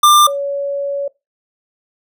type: tone pair in turn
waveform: square / sine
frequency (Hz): 1192 / 562.5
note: D6 / C#5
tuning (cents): +25 / +25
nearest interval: octave + minor second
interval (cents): 1300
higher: first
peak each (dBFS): -6 / -17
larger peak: first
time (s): 0.03-0.27 / 0.27-1.08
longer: second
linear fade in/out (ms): 5
effects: noise-tail reverb RT60 0.2 s tail -20 dB re dry